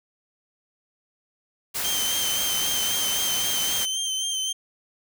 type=noise; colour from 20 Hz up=white; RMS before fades=-28 dBFS; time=1.74-3.86 s; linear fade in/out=20 ms
type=tone with vibrato; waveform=25% pulse; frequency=3127 Hz; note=G7; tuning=5 cents flat; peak=-21 dBFS; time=1.84-4.53 s; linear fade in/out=10 ms; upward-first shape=sine; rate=3.8 Hz; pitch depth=33 cents each way
effects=none